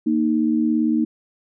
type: tone pair together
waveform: sine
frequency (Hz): 232.2 / 310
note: A#3 / D#4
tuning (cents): -7 / -6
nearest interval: perfect fourth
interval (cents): 501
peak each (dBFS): -19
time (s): 0.06-1.05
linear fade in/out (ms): 10
effects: none